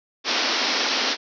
white band-pass noise, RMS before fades -23 dBFS, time 0.24-1.17 s, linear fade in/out 50 ms, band 220 to 5700 Hz, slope 96 dB/octave, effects none

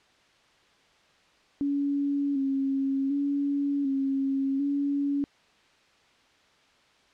sine tone with vibrato, 277.2 Hz, C#4, in tune, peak -24 dBFS, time 1.61-5.24 s, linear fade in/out 0 ms, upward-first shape square, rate 0.67 Hz, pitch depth 35 cents each way, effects white hiss -61 dBFS RMS until 7.13 s + low-pass 4000 Hz 12 dB/octave

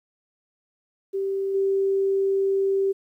sine tone with level steps, 390 Hz, G4, 9 cents flat, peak -23 / -19 dBFS, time 1.13-2.93 s, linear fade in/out 20 ms, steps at 1.54 s, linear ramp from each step 10 ms, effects 10-bit

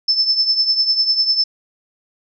sine tone with tremolo, 5274 Hz, E8, in tune, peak -10 dBFS, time 0.08-1.44 s, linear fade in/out 5 ms, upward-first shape triangle, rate 10 Hz, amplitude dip 75%, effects none

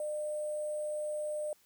sine tone with sample-and-hold, 603 Hz, D5, 46 cents sharp, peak -33 dBFS, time 0-1.53 s, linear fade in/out 2 ms, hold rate 8820 Hz, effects white hiss -67 dBFS RMS until 1.65 s

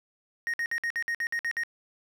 triangle tone bursts, 1864.7 Hz, A#6, in tune, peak -25 dBFS, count 10, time 0.47-1.635 s, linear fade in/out 0 ms, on 67 ms, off 55 ms, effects none

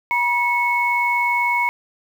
sine tone pair together, 962 / 2202 Hz, B5 / C#7, -46 / -12 cents, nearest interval octave + major second, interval 1434 cents, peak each -19 dBFS, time 0.11-1.69 s, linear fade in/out 0 ms, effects 7-bit

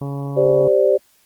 harmonic tone, 140 Hz, C#3, 18 cents sharp, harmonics 1 / 2 / 3 / 4 / 5 / 6 / 7 / 8, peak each -24 / -30 / -34 / -36 / -38 / -40 / -41 / -42 dBFS, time 0.01-0.68 s, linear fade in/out 5 ms
sine chord, G suspended fourth, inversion none, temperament equal, 392 / 523.3 / 587.3 Hz, G4 / C5 / D5, 0 / 0 / 0 cents, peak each -16 dBFS, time 0.36-0.98 s, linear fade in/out 20 ms
effects white hiss -57 dBFS RMS until 1.25 s + Opus 24 kbps

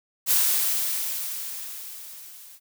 blue noise with level ramp, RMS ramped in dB -19 to -47 dBFS, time 0.26-2.6 s, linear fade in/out 50 ms, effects none

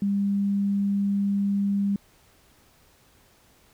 sine tone, 200 Hz, G3, 35 cents sharp, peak -21 dBFS, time 0.02-1.96 s, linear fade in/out 2 ms, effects pink hiss -59 dBFS RMS until 3.73 s

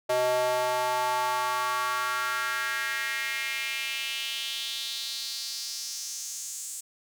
square tone with high-pass filter sweep, 125.5 Hz, B2, 28 cents sharp, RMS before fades -30 dBFS, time 0.09-6.81 s, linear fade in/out 10 ms, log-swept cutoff 580 to 7800 Hz, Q 3.4, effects none

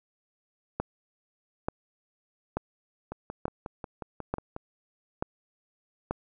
two click trains, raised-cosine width 1 ms, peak -14 / -22 dBFS, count 7 / 9, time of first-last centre 0.8-6.11 / 3.12-4.564 s, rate 1.13 / 5.54 Hz, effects none

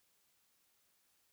silence, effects white hiss -75 dBFS RMS until 1.32 s

